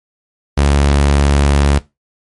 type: tone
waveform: sawtooth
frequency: 71 Hz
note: C#2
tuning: 42 cents sharp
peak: -5 dBFS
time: 0.57-1.79 s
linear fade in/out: 10 ms
effects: noise-tail reverb RT60 0.2 s tail -18 dB re dry + MP3 48 kbps